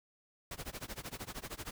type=noise with tremolo; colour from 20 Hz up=pink; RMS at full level=-41 dBFS; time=0.51-1.71 s; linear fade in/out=2 ms; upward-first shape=sine; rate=13 Hz; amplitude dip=95%; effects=none